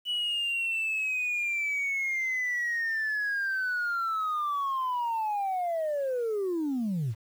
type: linear sweep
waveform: sine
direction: down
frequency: 2960 to 98.6 Hz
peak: -25 dBFS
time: 0.05-7.15 s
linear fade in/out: 50 ms
effects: tanh soft clip ceiling -25 dBFS + 9-bit